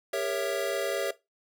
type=chord; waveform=square; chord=G diminished seventh; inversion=none; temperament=equal with one note detuned; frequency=401.6 / 466.2 / 554.4 / 659.3 Hz; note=G4 / Bb4 / Db5 / Fb5; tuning=+42 / 0 / 0 / 0 cents; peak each=-35 / -36 / -32 / -33 dBFS; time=0.13-1.11 s; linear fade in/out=5 ms; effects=noise-tail reverb RT60 0.2 s tail -17 dB re dry